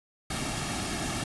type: noise with comb filter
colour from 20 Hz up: pink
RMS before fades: -32 dBFS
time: 0.3-1.24 s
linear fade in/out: 5 ms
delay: 2 ms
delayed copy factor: -0.6
effects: resampled to 24000 Hz